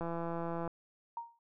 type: click train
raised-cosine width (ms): 1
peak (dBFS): -25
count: 113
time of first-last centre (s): 0.01-0.677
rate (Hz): 168
type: tone with exponential decay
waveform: sine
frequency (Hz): 932.3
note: A#5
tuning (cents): 0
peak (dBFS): -34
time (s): 1.17-1.39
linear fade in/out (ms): 2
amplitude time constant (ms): 47
effects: none